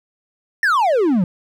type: exponential sweep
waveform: triangle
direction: down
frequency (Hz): 1864.7 to 167.4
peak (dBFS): -11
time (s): 0.63-1.24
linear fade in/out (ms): 2
effects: none